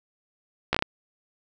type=slowing click train; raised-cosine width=0.3 ms; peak=-6 dBFS; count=5; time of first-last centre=0.73-0.824 s; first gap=15 ms; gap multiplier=1.31; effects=none

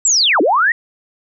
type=linear two-way sweep; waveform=sine; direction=down then up; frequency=7800 to 261.6 to 1934 Hz; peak=-10 dBFS; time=0.05-0.72 s; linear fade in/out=2 ms; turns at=0.41 s; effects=none

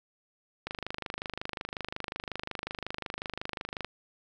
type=click train; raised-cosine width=0.3 ms; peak=-18 dBFS; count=82; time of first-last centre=0.67-3.846 s; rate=25.5 Hz; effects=none

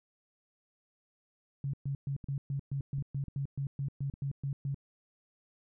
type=tone bursts; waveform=sine; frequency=138.59 Hz; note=C#3; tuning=in tune; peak=-31 dBFS; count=15; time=1.64-4.745 s; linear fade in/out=2 ms; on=95 ms; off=120 ms
type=clicks; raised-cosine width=5 ms; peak=-32 dBFS; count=5; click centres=2.242 / 2.806 / 2.984 / 3.283 / 4.139 s
effects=none

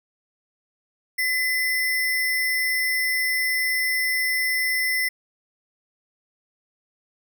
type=tone with sample-and-hold; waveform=sine; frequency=2019 Hz; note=B6; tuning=38 cents sharp; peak=-20 dBFS; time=1.18-5.09 s; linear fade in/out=10 ms; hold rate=7350 Hz; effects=none

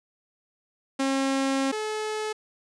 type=tone pair in turn; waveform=sawtooth; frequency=270 / 430.1 Hz; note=C#4 / A4; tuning=-45 / -39 cents; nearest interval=minor sixth; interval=806 cents; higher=second; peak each=-19 / -24 dBFS; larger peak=first; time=0.99-1.72 / 1.72-2.33 s; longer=first; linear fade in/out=10 ms; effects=resampled to 22050 Hz + 9-bit

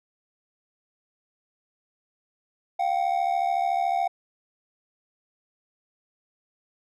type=ring-modulated tone; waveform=triangle; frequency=740 Hz; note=F#5; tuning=in tune; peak=-17 dBFS; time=2.79-4.08 s; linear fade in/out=10 ms; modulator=36.9 Hz; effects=none

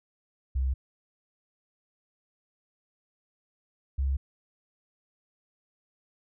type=tone pair in turn; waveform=sine; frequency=65.41 / 67.77 Hz; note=C2 / C#2; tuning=0 / -39 cents; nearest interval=minor second; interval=61 cents; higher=second; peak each=-24 dBFS; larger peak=neither; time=0.55-0.74 / 3.98-4.17 s; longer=neither; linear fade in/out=10 ms; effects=none

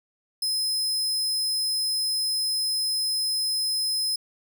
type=tone; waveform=sawtooth; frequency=5100 Hz; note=D#8; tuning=42 cents sharp; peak=-21 dBFS; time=0.42-4.16 s; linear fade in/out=5 ms; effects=none

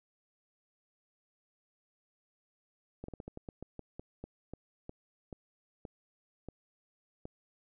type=slowing click train; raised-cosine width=2 ms; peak=-29 dBFS; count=17; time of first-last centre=3.04-7.254 s; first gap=44 ms; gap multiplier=1.21; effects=none

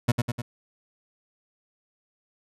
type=tone with echo; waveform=30% pulse; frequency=120 Hz; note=B2; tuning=49 cents flat; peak=-15 dBFS; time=0.08-0.12 s; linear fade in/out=10 ms; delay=100 ms; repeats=3; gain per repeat=-4 dB; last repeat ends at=0.42 s; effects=resampled to 32000 Hz

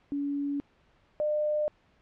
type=tone pair in turn; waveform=sine; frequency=284.2 / 602.2 Hz; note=C#4 / D5; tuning=+43 / +43 cents; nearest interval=octave + minor second; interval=1300 cents; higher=second; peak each=-28 / -25 dBFS; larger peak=second; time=0.12-0.6 / 1.2-1.68 s; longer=neither; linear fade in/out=0 ms; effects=pink hiss -65 dBFS RMS until 2.01 s + low-pass 3000 Hz 12 dB/octave

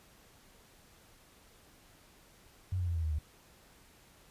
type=tone with pitch steps; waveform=sine; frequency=92.5 / 88.78 / 85.22 / 81.79 / 78.51 / 75.35 Hz; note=F#2 / F2 / F2 / E2 / D#2 / D2; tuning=0 / +29 / -42 / -13 / +16 / +45 cents; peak=-30 dBFS; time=2.72-3.188 s; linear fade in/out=5 ms; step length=78 ms; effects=pink hiss -61 dBFS RMS until 4.3 s + resampled to 32000 Hz

